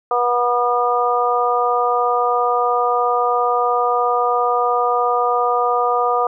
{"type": "harmonic tone", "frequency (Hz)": 243, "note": "B3", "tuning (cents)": -28, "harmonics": [2, 3, 4, 5], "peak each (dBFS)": [-20, -19, -23, -19], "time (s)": [0.11, 6.27], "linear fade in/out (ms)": 2, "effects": []}